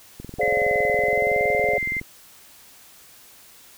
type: click train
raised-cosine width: 3 ms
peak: -23 dBFS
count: 40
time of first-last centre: 0.2-2.014 s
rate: 21.5 Hz
type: chord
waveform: sine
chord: D half-diminished seventh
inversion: second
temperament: just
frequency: 422.9 / 528.6 / 587.3 / 704.8 Hz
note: Ab4 / C5 / D5 / F5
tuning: +31 / +18 / 0 / +16 cents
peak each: -25 dBFS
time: 0.39-1.78 s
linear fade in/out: 5 ms
type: tone with pitch glide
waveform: sine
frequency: 2037 to 2088 Hz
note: C7 to C7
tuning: -47 to -4 cents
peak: -23 dBFS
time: 0.41-2 s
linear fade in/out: 5 ms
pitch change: +43 cents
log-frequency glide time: 1.02-1.41 s
effects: white hiss -49 dBFS RMS until 3.77 s